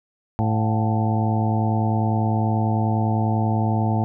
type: harmonic tone with a mistuned harmonic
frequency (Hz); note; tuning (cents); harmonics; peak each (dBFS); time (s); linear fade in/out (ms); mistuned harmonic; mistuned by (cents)
109.7; A2; -5; 1 / 2 / 3 / 4 / 5 / 6 / 7 / 8; -20 / -24 / -30 / -36 / -36 / -30 / -30 / -30; 0.39-4.04; 0; 6; +100
effects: none